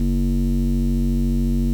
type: tone with low-pass filter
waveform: square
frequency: 47 Hz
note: F#1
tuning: 28 cents sharp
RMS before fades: -19 dBFS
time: 0-1.73 s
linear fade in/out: 0 ms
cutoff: 260 Hz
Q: 4.8
effects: 7-bit